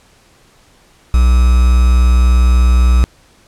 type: tone with quantisation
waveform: triangle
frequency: 61.74 Hz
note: B1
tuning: in tune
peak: -4 dBFS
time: 1.14-3.04 s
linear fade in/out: 0 ms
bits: 4
effects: pink hiss -49 dBFS RMS until 3.47 s + low-pass 10000 Hz 12 dB/octave